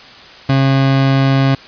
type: tone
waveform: 30% pulse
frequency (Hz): 135.4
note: C#3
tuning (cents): -40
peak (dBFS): -7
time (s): 0.49-1.55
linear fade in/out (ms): 5
effects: white hiss -37 dBFS RMS until 1.67 s + resampled to 11025 Hz